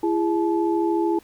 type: tone cluster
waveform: sine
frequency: 336.9 / 410.3 / 865 Hz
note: E4 / G#4 / A5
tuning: +38 / -21 / -30 cents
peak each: -20 / -26 / -27 dBFS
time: 0.03-1.19 s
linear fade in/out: 5 ms
effects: pink hiss -54 dBFS RMS until 1.23 s